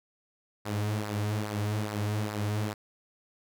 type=tone with flanger; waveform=sawtooth; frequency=105.1 Hz; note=G#2; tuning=21 cents sharp; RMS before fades=-31 dBFS; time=0.65-2.74 s; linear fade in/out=10 ms; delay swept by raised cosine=0.3 to 6 ms; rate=2.4 Hz; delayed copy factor=-0.6; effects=none

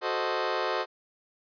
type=chord; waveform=20% pulse; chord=F# diminished seventh; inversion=none; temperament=equal; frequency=370 / 440 / 523.3 / 622.3 Hz; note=F#4 / A4 / C5 / Eb5; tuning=0 / 0 / 0 / 0 cents; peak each=-28 / -28 / -27 / -28 dBFS; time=0.01-0.86 s; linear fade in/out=50 ms; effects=resampled to 11025 Hz

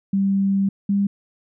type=tone pair in turn; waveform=sine; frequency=196 / 199.89 Hz; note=G3 / G3; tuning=0 / +34 cents; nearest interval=unison; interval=34 cents; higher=second; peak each=-16 dBFS; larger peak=neither; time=0.13-0.69 / 0.89-1.07 s; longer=first; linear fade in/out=5 ms; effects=none

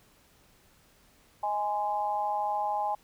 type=tone with amplitude modulation; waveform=sine; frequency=830.6 Hz; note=G#5; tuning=in tune; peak=-23 dBFS; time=1.43-2.95 s; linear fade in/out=5 ms; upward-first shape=sine; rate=203 Hz; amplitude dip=85%; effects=pink hiss -62 dBFS RMS until 3.03 s

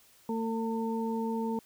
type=harmonic tone; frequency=225.7 Hz; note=A3; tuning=44 cents sharp; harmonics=1 / 2 / 4; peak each=-31 / -35 / -37 dBFS; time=0.29-1.59 s; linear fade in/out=2 ms; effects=white hiss -61 dBFS RMS until 1.65 s

